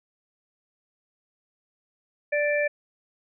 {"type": "harmonic tone", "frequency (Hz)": 587.3, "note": "D5", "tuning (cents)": 0, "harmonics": [1, 3, 4], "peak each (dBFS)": [-23, -28, -29], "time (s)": [2.32, 2.68], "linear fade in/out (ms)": 10, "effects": []}